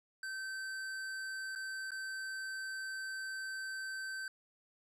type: tone with dropouts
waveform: square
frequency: 1547 Hz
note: G6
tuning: 23 cents flat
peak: -40 dBFS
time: 0.23-4.28 s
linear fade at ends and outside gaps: 2 ms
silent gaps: 1.552-1.558 / 1.907-1.917 s
effects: low-pass 10000 Hz 12 dB/octave